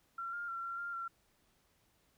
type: tone with pitch steps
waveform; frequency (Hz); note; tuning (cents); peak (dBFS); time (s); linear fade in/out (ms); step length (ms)
sine; 1364 / 1407 / 1362 / 1370 / 1396 / 1363; F6 / F6 / F6 / F6 / F6 / F6; -41 / +12 / -44 / -34 / -1 / -43; -38; 0.18-1.08; 5; 150
effects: pink hiss -73 dBFS RMS until 2.17 s